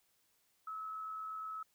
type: tone with amplitude modulation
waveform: sine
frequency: 1293 Hz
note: E6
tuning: 34 cents flat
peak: -39 dBFS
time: 0.67-1.63 s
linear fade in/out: 5 ms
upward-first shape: sine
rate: 88.3 Hz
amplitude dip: 30%
effects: white hiss -75 dBFS RMS until 1.74 s